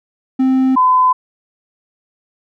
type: tone pair in turn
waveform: triangle / sine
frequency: 261.6 / 1014.9 Hz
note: C4 / B5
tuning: 0 / +47 cents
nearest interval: octave + major seventh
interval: 2347 cents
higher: second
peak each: -8 dBFS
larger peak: neither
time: 0.39-0.76 / 0.76-1.13 s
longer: neither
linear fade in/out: 10 ms
effects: none